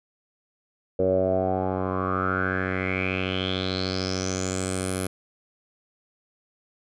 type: tone with low-pass filter sweep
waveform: 10% pulse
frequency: 93.5 Hz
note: F#2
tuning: 19 cents sharp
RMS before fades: -26 dBFS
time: 0.99-5.07 s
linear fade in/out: 5 ms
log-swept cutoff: 510 to 11000 Hz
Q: 7.5
effects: none